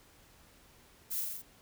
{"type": "noise with echo", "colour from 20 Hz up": "violet", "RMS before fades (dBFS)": -36, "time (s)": [1.1, 1.22], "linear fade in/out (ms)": 20, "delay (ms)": 41, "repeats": 5, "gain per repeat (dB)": -2, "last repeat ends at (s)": 1.425, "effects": ["pink hiss -61 dBFS RMS until 1.61 s"]}